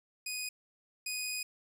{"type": "tone pair in turn", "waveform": "15% pulse", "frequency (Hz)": [2489, 2489], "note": ["D#7", "D#7"], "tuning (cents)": [0, 0], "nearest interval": "unison", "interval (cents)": 0, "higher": "neither", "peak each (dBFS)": [-29, -28], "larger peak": "second", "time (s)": [[0.26, 0.49], [1.06, 1.43]], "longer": "second", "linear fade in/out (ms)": 5, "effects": []}